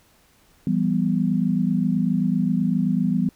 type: chord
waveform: sine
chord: E minor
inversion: none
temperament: equal with one note detuned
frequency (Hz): 168.28 / 196 / 246.9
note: E3 / G3 / B3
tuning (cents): +36 / 0 / 0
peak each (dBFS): -23 / -22 / -23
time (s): 0.67-3.29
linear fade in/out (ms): 2
effects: pink hiss -58 dBFS RMS until 3.35 s